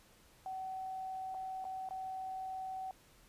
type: tone with dropouts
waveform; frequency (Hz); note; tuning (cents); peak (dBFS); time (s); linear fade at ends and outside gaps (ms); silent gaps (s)
sine; 757; F#5; +39; -39; 0.46-2.91; 1; 1.344-1.347 / 1.643-1.651 / 1.889-1.908
effects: pink hiss -64 dBFS RMS until 3.28 s + resampled to 32000 Hz